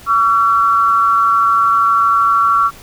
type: tone pair together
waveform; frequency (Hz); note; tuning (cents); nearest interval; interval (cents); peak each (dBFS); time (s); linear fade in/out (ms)
sine; 1136 / 1356.4; C#6 / E6; +42 / +49; minor third; 307; -12; 0.06-2.71; 50
effects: pink hiss -39 dBFS RMS until 2.82 s